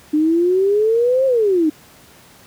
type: exponential two-way sweep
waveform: sine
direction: up then down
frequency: 298.1 to 540 to 298.1 Hz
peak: -12 dBFS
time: 0.13-1.7 s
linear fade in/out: 10 ms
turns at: 1.26 s
effects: pink hiss -46 dBFS RMS until 2.46 s + high-pass 80 Hz 12 dB/octave